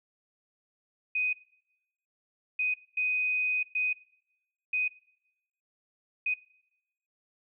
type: tone bursts at uneven times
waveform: sine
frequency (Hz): 2500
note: D#7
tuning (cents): +8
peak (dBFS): -26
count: 6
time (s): 1.15-1.33 / 2.59-2.74 / 2.97-3.63 / 3.75-3.93 / 4.73-4.88 / 6.26-6.34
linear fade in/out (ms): 5
effects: noise-tail reverb RT60 0.8 s tail -19 dB re dry